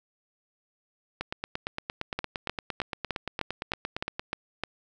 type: two click trains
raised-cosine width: 0.3 ms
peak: -13 / -15 dBFS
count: 9 / 27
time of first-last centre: 2.19-4.636 / 1.21-4.195 s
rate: 3.27 / 8.71 Hz
effects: none